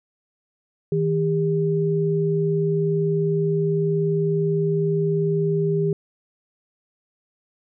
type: tone pair together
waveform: sine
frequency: 159.26 / 401.3 Hz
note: D#3 / G4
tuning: +41 / +41 cents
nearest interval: octave + major third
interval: 1600 cents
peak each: -21 dBFS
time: 0.92-5.93 s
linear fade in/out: 2 ms
effects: none